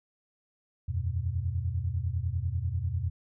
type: chord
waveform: sine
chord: E suspended second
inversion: none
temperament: equal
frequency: 82.41 / 92.5 / 123.47 Hz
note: E2 / F#2 / B2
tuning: 0 / 0 / 0 cents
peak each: -32 / -31 / -34 dBFS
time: 0.88-3.1 s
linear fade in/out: 10 ms
effects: none